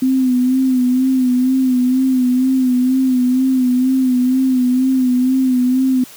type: tone with vibrato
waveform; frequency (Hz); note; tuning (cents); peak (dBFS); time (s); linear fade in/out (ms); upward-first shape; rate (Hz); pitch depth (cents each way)
sine; 256; C4; -38; -11; 0.02-6.04; 5; sine; 2.1; 50
effects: white hiss -39 dBFS RMS until 6.16 s